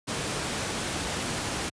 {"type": "noise", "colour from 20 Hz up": "pink", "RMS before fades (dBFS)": -30, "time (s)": [0.07, 1.7], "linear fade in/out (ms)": 20, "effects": ["high-pass 80 Hz 12 dB/octave", "resampled to 22050 Hz"]}